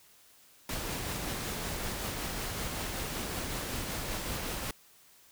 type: noise with tremolo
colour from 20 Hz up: pink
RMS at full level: -35 dBFS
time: 0.69-4.71 s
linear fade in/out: 2 ms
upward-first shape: triangle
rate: 5.3 Hz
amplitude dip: 25%
effects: white hiss -60 dBFS RMS until 5.31 s